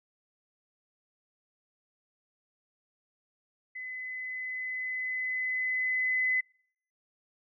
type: tone with level ramp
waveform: sine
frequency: 2021 Hz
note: B6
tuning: 39 cents sharp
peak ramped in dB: -37 to -24 dBFS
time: 3.75-6.41 s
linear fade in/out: 10 ms
effects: noise-tail reverb RT60 0.6 s tail -26 dB re dry